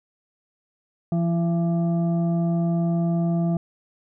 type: tone with frequency modulation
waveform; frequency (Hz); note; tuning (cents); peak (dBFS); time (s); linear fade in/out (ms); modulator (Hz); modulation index
sine; 169.7; F3; -49; -19; 1.12-3.57; 2; 506; 0.54
effects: none

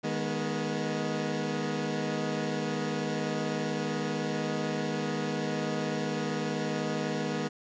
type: chord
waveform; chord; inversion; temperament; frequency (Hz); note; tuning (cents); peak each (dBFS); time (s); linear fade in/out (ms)
20% pulse; G# minor; second; equal with one note detuned; 155.56 / 207.7 / 243.5; D#3 / G#3 / B3; 0 / 0 / -24; -29; 0.03-7.49; 20
effects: resampled to 16000 Hz + 10-bit

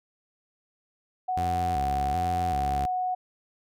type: tone with pitch glide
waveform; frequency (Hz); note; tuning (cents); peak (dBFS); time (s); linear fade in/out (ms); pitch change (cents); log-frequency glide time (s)
sine; 740 to 735.3; F#5 to F#5; 0 to -11; -25; 1.28-3.15; 10; -11; 2.73-2.8
type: tone with vibrato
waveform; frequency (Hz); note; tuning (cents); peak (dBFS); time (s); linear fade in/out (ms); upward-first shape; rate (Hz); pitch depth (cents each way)
sawtooth; 77.78; D#2; 0; -26; 1.37-2.86; 0; square; 1.3; 200
effects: none

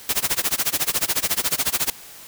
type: noise with tremolo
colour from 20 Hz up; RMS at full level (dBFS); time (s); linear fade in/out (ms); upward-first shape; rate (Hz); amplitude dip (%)
white; -19; 0.09-1.9; 2; sine; 14; 100
effects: white hiss -42 dBFS RMS until 2.27 s

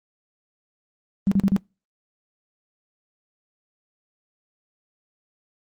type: tone bursts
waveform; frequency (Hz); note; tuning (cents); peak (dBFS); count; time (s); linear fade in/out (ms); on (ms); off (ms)
sine; 195.7; G3; -3; -15; 4; 1.27-1.564; 0; 45; 38
effects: noise-tail reverb RT60 0.3 s tail -26 dB re dry + Opus 24 kbps

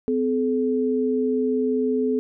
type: tone pair together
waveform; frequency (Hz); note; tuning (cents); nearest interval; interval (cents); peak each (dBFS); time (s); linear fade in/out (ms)
sine; 255.3 / 429.4; C4 / A4; -42 / -42; major sixth; 900; -22; 0.08-2.19; 0
effects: none

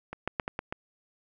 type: clicks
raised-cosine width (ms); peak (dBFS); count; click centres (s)
0.5; -22 / -14 / -12 / -17 / -16 / -18; 6; 0.13 / 0.276 / 0.398 / 0.479 / 0.591 / 0.725
effects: none

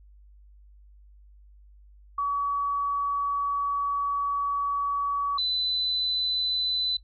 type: tone pair in turn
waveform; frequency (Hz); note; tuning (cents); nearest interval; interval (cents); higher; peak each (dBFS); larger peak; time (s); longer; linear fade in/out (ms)
sine; 1135 / 4007; C#6 / B7; +41 / +24; octave + minor seventh; 2183; second; -24; neither; 2.18-5.38 / 5.38-6.97; first; 5
effects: noise-tail reverb RT60 0.1 s tail -20 dB re dry + added 50 Hz sine -50 dBFS peak until 7.03 s

